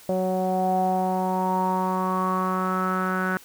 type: tone with low-pass filter sweep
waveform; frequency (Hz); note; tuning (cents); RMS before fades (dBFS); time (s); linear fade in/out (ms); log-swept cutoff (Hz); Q
sawtooth; 185.9; F#3; +8; -24; 0.09-3.37; 0; 620 to 1500; 8
effects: white hiss -49 dBFS RMS until 3.44 s